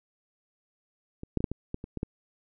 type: clicks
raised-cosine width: 3 ms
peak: -25 / -12 / -18 / -11 / -19 / -19 / -25 / -20 / -16 dBFS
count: 9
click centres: 1.234 / 1.373 / 1.405 / 1.442 / 1.516 / 1.744 / 1.841 / 1.973 / 2.031 s
effects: none

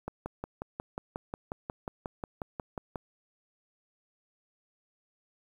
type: click train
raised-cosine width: 1 ms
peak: -21 dBFS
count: 17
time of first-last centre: 0.08-2.958 s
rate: 5.56 Hz
effects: 9-bit

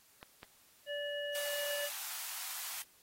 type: clicks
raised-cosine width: 0.3 ms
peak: -32 dBFS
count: 2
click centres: 0.229 / 0.431 s
type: harmonic tone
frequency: 580 Hz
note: D5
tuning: 22 cents flat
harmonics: 1 / 3 / 5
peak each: -38 / -43 / -43 dBFS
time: 0.86-1.9 s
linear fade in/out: 50 ms
type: high-pass noise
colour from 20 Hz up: white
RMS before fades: -42 dBFS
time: 1.35-2.82 s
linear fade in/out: 0 ms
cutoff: 710 Hz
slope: 48 dB/octave
effects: white hiss -65 dBFS RMS until 3.02 s + AAC 48 kbps

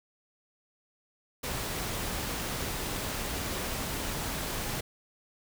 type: noise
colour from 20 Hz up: pink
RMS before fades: -34 dBFS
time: 1.43-4.81 s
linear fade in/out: 10 ms
effects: none

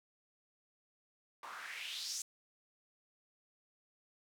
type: noise with band-pass filter sweep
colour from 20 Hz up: white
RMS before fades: -44 dBFS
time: 1.43-2.22 s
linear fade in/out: 2 ms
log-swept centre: 950 to 6900 Hz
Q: 3.8
effects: none

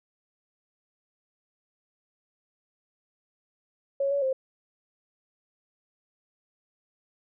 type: tone with pitch steps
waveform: sine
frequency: 553 / 564 / 527 Hz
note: C#5 / C#5 / C5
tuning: -4 / +30 / +12 cents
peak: -23 dBFS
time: 4-4.33 s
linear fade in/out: 5 ms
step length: 110 ms
effects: none

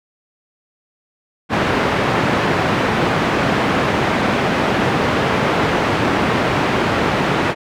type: band-pass noise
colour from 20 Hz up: pink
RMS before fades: -17 dBFS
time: 1.49-7.55 s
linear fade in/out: 50 ms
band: 140 to 2200 Hz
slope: 12 dB/octave
effects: none

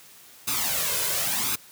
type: noise with flanger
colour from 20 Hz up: white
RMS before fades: -26 dBFS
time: 0.47-1.56 s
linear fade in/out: 10 ms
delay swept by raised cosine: 0.79 to 1.99 ms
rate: 0.93 Hz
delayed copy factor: +0.65
effects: white hiss -50 dBFS RMS until 1.71 s + high-pass 80 Hz 12 dB/octave

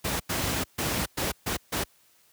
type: noise bursts at uneven times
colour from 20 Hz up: pink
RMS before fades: -28 dBFS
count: 6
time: 0.04-0.2 / 0.29-0.64 / 0.78-1.06 / 1.17-1.32 / 1.46-1.57 / 1.72-1.84 s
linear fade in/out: 10 ms
effects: white hiss -62 dBFS RMS until 2.32 s + high-pass 60 Hz 12 dB/octave

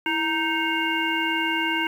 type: harmonic tone with a mistuned harmonic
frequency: 311.1 Hz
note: D#4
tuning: in tune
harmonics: 1 / 3 / 5 / 7 / 9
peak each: -28 / -28 / -28 / -28 / -28 dBFS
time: 0.06-1.87 s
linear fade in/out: 2 ms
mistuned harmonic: 1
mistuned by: +86 cents
effects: 8-bit

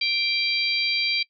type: harmonic tone with a mistuned harmonic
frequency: 784 Hz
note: G5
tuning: in tune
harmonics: 3 / 4 / 5 / 6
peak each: -25 / -29 / -29 / -26 dBFS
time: 0.01-1.23 s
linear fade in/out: 5 ms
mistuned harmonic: 4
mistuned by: +38 cents
effects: noise-tail reverb RT60 0.1 s tail -21 dB re dry

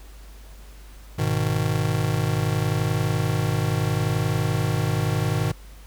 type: chord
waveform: square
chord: G# minor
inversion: none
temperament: just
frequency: 103.83 / 124.59 / 155.74 Hz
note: G#2 / B2 / D#3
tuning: 0 / +16 / +2 cents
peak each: -26 dBFS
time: 1.18-5.52 s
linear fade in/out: 10 ms
effects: added 50 Hz sine -41 dBFS peak until 5.86 s + pink hiss -51 dBFS RMS until 5.86 s

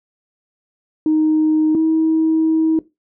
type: tone pair in turn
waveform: sine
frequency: 311.1 / 319.5 Hz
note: D#4 / D#4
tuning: 0 / +46 cents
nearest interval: unison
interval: 46 cents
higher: second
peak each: -11 dBFS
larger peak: neither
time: 1.06-1.75 / 1.75-2.79 s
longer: second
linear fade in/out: 2 ms
effects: noise-tail reverb RT60 0.2 s tail -17 dB re dry + tanh soft clip ceiling -8 dBFS

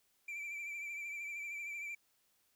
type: tone with vibrato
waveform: triangle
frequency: 2339 Hz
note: D7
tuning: 8 cents flat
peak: -39 dBFS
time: 0.28-1.95 s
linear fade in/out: 5 ms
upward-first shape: triangle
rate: 13 Hz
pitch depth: 50 cents each way
effects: white hiss -75 dBFS RMS until 2.55 s

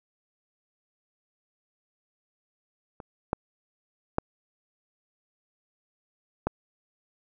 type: clicks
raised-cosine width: 1 ms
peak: -26 / -10 / -9 / -11 dBFS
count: 4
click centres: 3.002 / 3.331 / 4.184 / 6.47 s
effects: none

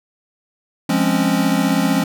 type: chord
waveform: square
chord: Db major seventh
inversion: first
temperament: equal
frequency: 174.61 / 207.7 / 261.6 / 277.2 Hz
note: F3 / Ab3 / C4 / Db4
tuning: 0 / 0 / 0 / 0 cents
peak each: -21 dBFS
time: 0.89-2.04 s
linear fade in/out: 5 ms
effects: none

